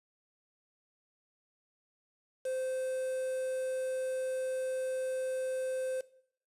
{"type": "tone with quantisation", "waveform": "triangle", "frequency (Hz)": 518, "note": "C5", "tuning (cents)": -17, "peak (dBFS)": -30, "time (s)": [2.45, 6.01], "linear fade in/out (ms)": 5, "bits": 8, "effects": ["noise-tail reverb RT60 0.6 s tail -18 dB re dry", "resampled to 32000 Hz"]}